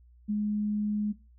sine tone, 209.3 Hz, G#3, 14 cents sharp, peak -26 dBFS, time 0.28-1.13 s, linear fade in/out 20 ms, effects noise-tail reverb RT60 0.3 s tail -20 dB re dry + added 60 Hz sine -54 dBFS peak until 1.38 s

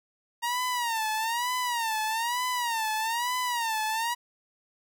sawtooth tone with vibrato, 932.3 Hz, A#5, in tune, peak -23 dBFS, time 0.42-4.15 s, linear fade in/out 20 ms, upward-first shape sine, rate 1.1 Hz, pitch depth 130 cents each way, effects none

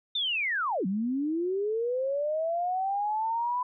sine linear two-way sweep, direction down then up, 3656 to 180.3 to 1003 Hz, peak -26 dBFS, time 0.15-3.63 s, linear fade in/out 5 ms, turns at 0.86 s, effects none

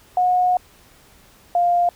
sine tone pair in turn, 726 / 700.7 Hz, F#5 / F5, -33 / +6 cents, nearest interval minor second, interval 61 cents, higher first, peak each -14 dBFS, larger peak neither, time 0.17-0.57 / 1.55-1.89 s, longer first, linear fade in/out 2 ms, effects pink hiss -51 dBFS RMS until 1.95 s

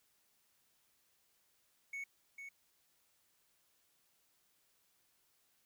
triangle tone with echo, 2217 Hz, C#7, in tune, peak -39 dBFS, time 1.93-2.04 s, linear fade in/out 5 ms, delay 450 ms, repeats 1, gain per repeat -6 dB, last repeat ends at 2.49 s, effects white hiss -75 dBFS RMS until 5.65 s

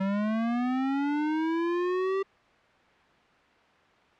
square linear sweep, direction up, 190 to 392 Hz, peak -26 dBFS, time 0-2.23 s, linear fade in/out 10 ms, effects white hiss -59 dBFS RMS until 4.19 s + low-pass 2000 Hz 12 dB/octave

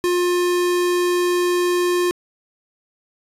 square tone, 354.8 Hz, F4, 27 cents sharp, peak -17 dBFS, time 0.04-2.11 s, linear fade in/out 0 ms, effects resampled to 32000 Hz + 9-bit

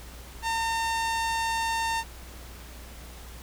sawtooth tone with low-pass filter, 909 Hz, A#5, 44 cents flat, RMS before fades -28 dBFS, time 0.42-2.04 s, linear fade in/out 50 ms, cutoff 9700 Hz, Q 0.71, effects added 60 Hz sine -43 dBFS peak until 3.42 s + pink hiss -47 dBFS RMS until 3.42 s

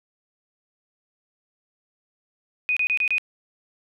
sine tone bursts, 2489 Hz, D#7, in tune, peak -19 dBFS, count 5, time 2.69-3.182 s, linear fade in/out 0 ms, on 76 ms, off 28 ms, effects none

